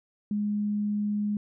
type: tone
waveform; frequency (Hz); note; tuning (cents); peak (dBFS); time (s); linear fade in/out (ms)
sine; 207.7; G#3; 0; -25; 0.31-1.37; 2
effects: none